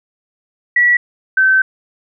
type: tone pair in turn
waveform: sine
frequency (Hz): 1940 / 1539.8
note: B6 / G6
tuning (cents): -31 / -31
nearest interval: major third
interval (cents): 400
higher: first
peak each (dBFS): -8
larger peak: neither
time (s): 0.76-0.97 / 1.37-1.62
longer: second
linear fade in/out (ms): 5
effects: none